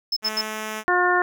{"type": "tone bursts", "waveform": "triangle", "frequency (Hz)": 5230, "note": "E8", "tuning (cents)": -15, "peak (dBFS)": -19, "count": 3, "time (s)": [0.12, 0.413], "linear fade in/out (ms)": 5, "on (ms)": 45, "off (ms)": 79}
{"type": "tone", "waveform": "5% pulse", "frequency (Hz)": 216.5, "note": "A3", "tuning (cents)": -28, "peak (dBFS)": -17, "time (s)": [0.22, 0.84], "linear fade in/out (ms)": 50}
{"type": "harmonic tone", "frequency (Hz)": 358.3, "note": "F4", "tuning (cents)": 44, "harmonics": [1, 2, 3, 4, 5], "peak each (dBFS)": [-23, -23, -23, -23, -23], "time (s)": [0.88, 1.22], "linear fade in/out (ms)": 0}
{"effects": []}